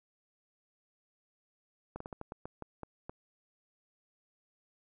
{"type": "slowing click train", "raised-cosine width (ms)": 1, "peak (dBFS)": -27, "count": 10, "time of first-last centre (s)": [1.96, 3.095], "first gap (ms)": 44, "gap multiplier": 1.25, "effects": []}